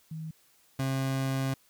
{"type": "tone pair in turn", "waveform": ["sine", "30% pulse"], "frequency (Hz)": [158.8, 133.96], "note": ["D#3", "C3"], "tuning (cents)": [36, 41], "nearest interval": "minor third", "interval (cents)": 295, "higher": "first", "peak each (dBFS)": [-35, -25], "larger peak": "second", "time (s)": [[0.11, 0.31], [0.79, 1.54]], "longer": "second", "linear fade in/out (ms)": 5, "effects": ["white hiss -64 dBFS RMS until 1.69 s"]}